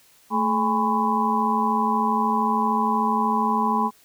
sine tone cluster, 220.8 / 426.3 / 820 / 1004 / 1097 Hz, A3 / G#4 / G#5 / B5 / C#6, +6 / +45 / -22 / +28 / -18 cents, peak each -24 / -31 / -26 / -22 / -29 dBFS, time 0.3-3.91 s, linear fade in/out 50 ms, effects white hiss -56 dBFS RMS until 4.04 s

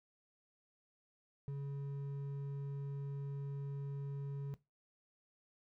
triangle tone with hard clipping, 140 Hz, C#3, 18 cents sharp, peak -40 dBFS, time 1.48-4.54 s, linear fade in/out 0 ms, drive 8 dB, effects noise-tail reverb RT60 0.2 s tail -17 dB re dry

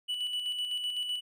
triangle tone with tremolo, 2960 Hz, F#7, in tune, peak -28 dBFS, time 0.08-1.21 s, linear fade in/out 20 ms, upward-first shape square, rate 7.9 Hz, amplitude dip 40%, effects none

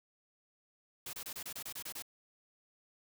white noise bursts, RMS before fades -43 dBFS, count 10, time 1.06-2.023 s, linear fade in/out 5 ms, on 72 ms, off 27 ms, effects none

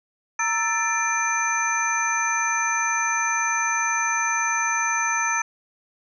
sine tone cluster, 927 / 1321 / 1763 / 2378 / 6150 Hz, A#5 / E6 / A6 / D7 / G8, -10 / +3 / +3 / +21 / -34 cents, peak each -27 dBFS, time 0.39-5.42 s, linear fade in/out 5 ms, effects none

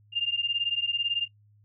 sine beating tone pair, 2796 / 2814 Hz, F7 / F7, +1 / +12 cents, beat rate 18 Hz, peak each -28 dBFS, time 0.12-1.28 s, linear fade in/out 50 ms, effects noise-tail reverb RT60 0.1 s tail -24 dB re dry + added 104 Hz sine -57 dBFS peak until 1.64 s

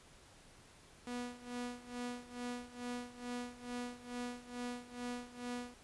sawtooth tone with tremolo, 244.3 Hz, B3, 19 cents flat, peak -35 dBFS, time 1.07-5.74 s, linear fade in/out 0 ms, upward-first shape sine, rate 2.3 Hz, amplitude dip 85%, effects pink hiss -61 dBFS RMS until 5.83 s + resampled to 24000 Hz

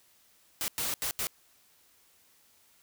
white noise bursts at uneven times, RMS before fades -32 dBFS, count 4, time 0.61-0.68 / 0.78-0.94 / 1.02-1.11 / 1.19-1.27 s, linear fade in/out 0 ms, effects white hiss -64 dBFS RMS until 2.82 s

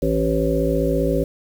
harmonic tone with a mistuned harmonic, 55 Hz, A1, in tune, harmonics 1 / 3 / 5 / 7 / 9 / 10, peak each -24 / -24 / -24 / -24 / -24 / -24 dBFS, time 0.02-1.24 s, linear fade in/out 5 ms, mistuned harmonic 1, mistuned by +83 cents, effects 7-bit

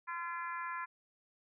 harmonic tone, 342 Hz, F4, 36 cents flat, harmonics 3 / 4 / 5 / 6 / 7, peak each -40 / -44 / -44 / -50 / -52 dBFS, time 0.07-0.86 s, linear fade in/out 20 ms, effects none

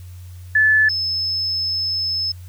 sine tone pair in turn, 1736 / 5219 Hz, A6 / E8, -24 / -18 cents, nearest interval octave + perfect fifth, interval 1906 cents, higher second, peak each -11 / -19 dBFS, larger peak first, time 0.55-0.89 / 0.89-2.32 s, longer second, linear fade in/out 5 ms, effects added 90 Hz sine -34 dBFS peak until 2.48 s + white hiss -52 dBFS RMS until 2.48 s

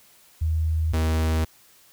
sine / 45% pulse tone pair in turn, 79.7 / 79.7 Hz, D#2 / D#2, +42 / +42 cents, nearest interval unison, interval 0 cents, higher neither, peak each -20 dBFS, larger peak neither, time 0.41-0.93 / 0.93-1.45 s, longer neither, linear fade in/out 10 ms, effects white hiss -55 dBFS RMS until 1.92 s

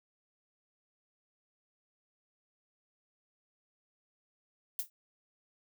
violet noise with exponential decay, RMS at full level -30 dBFS, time 4.79-4.9 s, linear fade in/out 1 ms, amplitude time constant 22 ms, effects none

